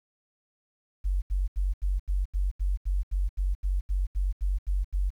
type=tone bursts; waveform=sine; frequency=46.96 Hz; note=F#1; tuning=26 cents sharp; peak=-23 dBFS; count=16; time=1.04-5.105 s; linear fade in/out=20 ms; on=180 ms; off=79 ms; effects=10-bit